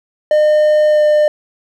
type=tone with pitch glide; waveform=triangle; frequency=607 to 602.1 Hz; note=D#5 to D5; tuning=-43 to +43 cents; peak=-6 dBFS; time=0.31-1.28 s; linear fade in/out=2 ms; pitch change=-14 cents; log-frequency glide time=0.89-1.03 s; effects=none